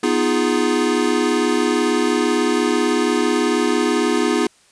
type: chord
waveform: square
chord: F half-diminished seventh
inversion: second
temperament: equal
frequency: 246.9 / 311.1 / 349.2 / 415.3 Hz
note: Cb4 / Eb4 / F4 / Ab4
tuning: 0 / 0 / 0 / 0 cents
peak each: -22 dBFS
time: 0.03-4.47 s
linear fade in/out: 5 ms
effects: white hiss -54 dBFS RMS until 4.71 s + resampled to 22050 Hz